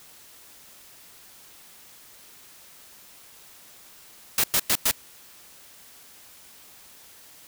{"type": "noise bursts", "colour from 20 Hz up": "white", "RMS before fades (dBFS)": -21, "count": 4, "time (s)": [4.38, 4.912], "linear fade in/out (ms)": 2, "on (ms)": 58, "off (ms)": 100, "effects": ["white hiss -50 dBFS RMS until 7.47 s"]}